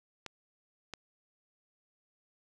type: clicks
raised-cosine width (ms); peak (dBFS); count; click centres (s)
0.2; -23; 2; 0.263 / 0.937
effects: none